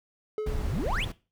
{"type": "tone with exponential decay", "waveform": "triangle", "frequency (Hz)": 428.4, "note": "A4", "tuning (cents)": -46, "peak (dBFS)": -24, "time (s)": [0.38, 0.89], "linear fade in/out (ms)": 1, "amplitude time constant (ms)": 110}
{"type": "noise", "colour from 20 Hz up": "brown", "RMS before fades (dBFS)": -31, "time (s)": [0.46, 1.12], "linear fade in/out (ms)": 5}
{"type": "exponential sweep", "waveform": "triangle", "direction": "up", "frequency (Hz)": [43.65, 3729], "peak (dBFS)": -27, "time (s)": [0.63, 1.05], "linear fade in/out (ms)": 10}
{"effects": ["noise-tail reverb RT60 0.3 s tail -18 dB re dry"]}